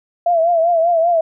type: tone with vibrato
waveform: sine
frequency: 674 Hz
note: E5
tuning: 38 cents sharp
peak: -11 dBFS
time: 0.26-1.21 s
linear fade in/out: 5 ms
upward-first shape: triangle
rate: 5.1 Hz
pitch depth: 91 cents each way
effects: none